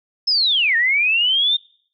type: linear two-way sweep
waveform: sine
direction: down then up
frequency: 5274 to 1797 to 3676 Hz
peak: -14 dBFS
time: 0.27-1.57 s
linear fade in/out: 10 ms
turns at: 0.76 s
effects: noise-tail reverb RT60 0.6 s tail -26 dB re dry